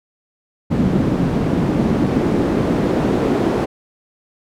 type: noise with band-pass filter sweep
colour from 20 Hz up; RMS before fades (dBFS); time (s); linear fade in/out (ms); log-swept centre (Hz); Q
pink; -17; 0.7-3.66; 20; 200 to 340; 1.4
effects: none